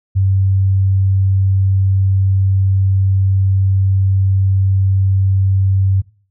sine tone, 96.3 Hz, G2, 30 cents flat, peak -10 dBFS, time 0.15-6.02 s, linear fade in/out 20 ms, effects noise-tail reverb RT60 0.4 s tail -19 dB re dry

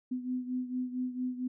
sine beating tone pair, 251.3 / 255.7 Hz, B3 / C4, +30 / -40 cents, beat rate 4.4 Hz, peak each -33 / -38 dBFS, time 0.11-1.48 s, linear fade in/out 10 ms, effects none

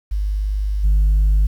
sine tone with level steps, 50.7 Hz, G#1, 41 cents flat, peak -17 / -9 dBFS, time 0.11-1.47 s, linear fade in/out 10 ms, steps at 0.83 s, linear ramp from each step 20 ms, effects tanh soft clip ceiling -10 dBFS + 8-bit

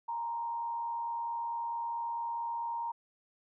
sine tone with frequency modulation, 932.3 Hz, A#5, in tune, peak -33 dBFS, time 0.08-2.92 s, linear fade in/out 10 ms, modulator 89.1 Hz, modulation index 0.39, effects none

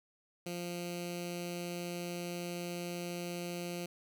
10% pulse tone with notch filter, 174.61 Hz, F3, in tune, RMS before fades -40 dBFS, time 0.46-3.86 s, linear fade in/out 5 ms, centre 1000 Hz, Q 0.76, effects none

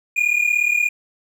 triangle tone pair together, 2416 / 2453 Hz, D7 / D#7, +48 / -25 cents, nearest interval unison, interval 27 cents, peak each -17 dBFS, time 0.16-0.89 s, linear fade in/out 10 ms, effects none

